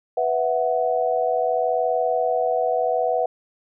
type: chord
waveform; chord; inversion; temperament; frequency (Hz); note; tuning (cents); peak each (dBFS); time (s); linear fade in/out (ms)
sine; B suspended fourth; none; equal; 493.9 / 659.3 / 740; B4 / E5 / F#5; 0 / 0 / 0; -23; 0.17-3.26; 5
effects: none